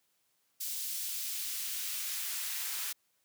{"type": "noise with high-pass filter sweep", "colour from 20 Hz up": "white", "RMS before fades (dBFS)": -37, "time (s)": [0.6, 2.93], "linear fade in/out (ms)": 10, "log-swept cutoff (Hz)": [4300, 1200], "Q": 0.74, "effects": ["white hiss -75 dBFS RMS until 3.24 s", "high-pass 80 Hz 12 dB/octave"]}